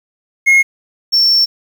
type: tone pair in turn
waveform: triangle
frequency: 2156 / 5433 Hz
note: C#7 / F8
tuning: -49 / -49 cents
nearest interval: octave + major third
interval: 1600 cents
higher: second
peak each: -4 / -7 dBFS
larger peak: first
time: 0.46-0.63 / 1.12-1.46 s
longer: second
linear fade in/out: 20 ms
effects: 7-bit